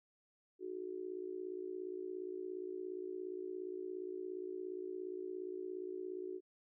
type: tone with amplitude modulation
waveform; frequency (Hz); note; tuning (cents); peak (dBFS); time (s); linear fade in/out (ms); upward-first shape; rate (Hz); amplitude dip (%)
sine; 370; F#4; 0; -37; 0.59-6.41; 50; sine; 57.2; 85
effects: none